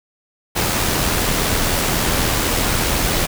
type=noise with amplitude modulation; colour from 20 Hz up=pink; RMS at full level=-17 dBFS; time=0.55-3.27 s; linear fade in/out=20 ms; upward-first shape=sine; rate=84.1 Hz; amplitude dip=30%; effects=none